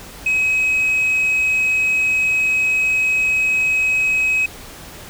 sine tone, 2545 Hz, D#7, 39 cents sharp, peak -12 dBFS, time 0.26-4.46 s, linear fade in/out 5 ms, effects tanh soft clip ceiling -13 dBFS + pink hiss -37 dBFS RMS until 5.09 s

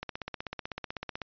click train, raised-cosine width 0.3 ms, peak -19 dBFS, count 20, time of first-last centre 0.03-1.218 s, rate 16 Hz, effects resampled to 11025 Hz

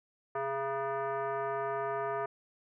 sine tone with frequency modulation, 132.5 Hz, C3, 22 cents sharp, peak -31 dBFS, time 0.35-2.26 s, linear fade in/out 5 ms, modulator 546 Hz, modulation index 2.2, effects none

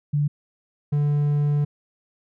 sine / triangle tone pair in turn, 146.2 / 146.2 Hz, D3 / D3, -7 / -7 cents, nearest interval unison, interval 0 cents, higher neither, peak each -18 / -16 dBFS, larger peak second, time 0.13-0.28 / 0.92-1.65 s, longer second, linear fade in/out 10 ms, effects none

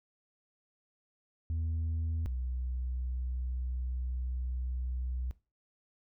sine tone pair in turn, 81.1 / 62.65 Hz, E2 / B1, -28 / +25 cents, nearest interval major third, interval 447 cents, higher first, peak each -28 / -31 dBFS, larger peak first, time 1.5-2.26 / 2.26-5.31 s, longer second, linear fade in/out 0 ms, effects noise-tail reverb RT60 0.3 s tail -19 dB re dry + tanh soft clip ceiling -29 dBFS

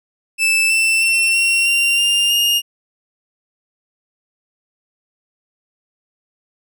40% pulse tone with pitch steps, 2637 / 2669 / 2702 / 2735 / 2768 / 2802 / 2836 Hz, E7 / E7 / E7 / F7 / F7 / F7 / F7, 0 / +21 / +42 / -37 / -16 / +5 / +26 cents, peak -12 dBFS, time 0.38-2.62 s, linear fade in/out 50 ms, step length 320 ms, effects none

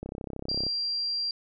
click train, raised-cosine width 2 ms, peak -22 dBFS, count 22, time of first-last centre 0.03-0.666 s, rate 33 Hz
sine tone, 4743 Hz, D8, 16 cents sharp, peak -27 dBFS, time 0.49-1.31 s, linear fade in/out 2 ms
effects none

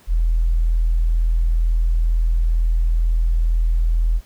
sine tone, 41.07 Hz, E1, 6 cents flat, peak -13 dBFS, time 0.07-4.21 s, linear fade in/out 50 ms, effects tanh soft clip ceiling -9 dBFS + pink hiss -52 dBFS RMS until 4.25 s

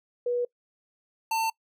sine / square tone pair in turn, 486.1 / 896.2 Hz, B4 / A5, -28 / +32 cents, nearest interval major seventh, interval 1060 cents, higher second, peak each -24 / -25 dBFS, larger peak first, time 0.26-0.45 / 1.31-1.5 s, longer neither, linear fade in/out 5 ms, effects noise-tail reverb RT60 0.1 s tail -24 dB re dry

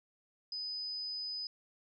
sine tone, 5000 Hz, D#8, 8 cents sharp, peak -37 dBFS, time 0.52-1.47 s, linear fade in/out 2 ms, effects none

